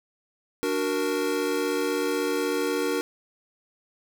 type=chord; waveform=square; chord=D augmented; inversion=none; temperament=equal; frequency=293.7 / 370 / 466.2 Hz; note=D4 / F#4 / A#4; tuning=0 / 0 / 0 cents; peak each=-30 / -30 / -28 dBFS; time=0.63-3.01 s; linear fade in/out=0 ms; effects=none